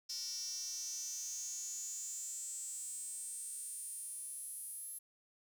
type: tone with high-pass filter sweep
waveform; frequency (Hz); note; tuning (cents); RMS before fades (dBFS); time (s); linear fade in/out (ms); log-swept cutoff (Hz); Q
square; 207.7; G#3; 0; -44; 0.09-4.99; 10; 5300 to 11000; 9.7
effects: none